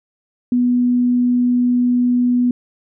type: tone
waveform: sine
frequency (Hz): 245.7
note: B3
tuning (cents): -9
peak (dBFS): -12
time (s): 0.52-2.51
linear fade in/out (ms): 2
effects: none